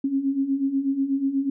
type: beating tone pair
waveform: sine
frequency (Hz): 267.4 / 275.6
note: C4 / C#4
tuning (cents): +38 / -10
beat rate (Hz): 8.2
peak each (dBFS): -27 / -22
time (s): 0.04-1.5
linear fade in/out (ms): 5
effects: none